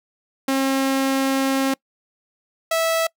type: tone pair in turn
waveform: sawtooth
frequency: 269 / 654.4 Hz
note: C4 / E5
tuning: +48 / -13 cents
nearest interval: octave + minor third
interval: 1539 cents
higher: second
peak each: -14 dBFS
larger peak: neither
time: 0.48-1.74 / 2.71-3.07 s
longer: first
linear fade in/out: 5 ms
effects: noise-tail reverb RT60 0.1 s tail -25 dB re dry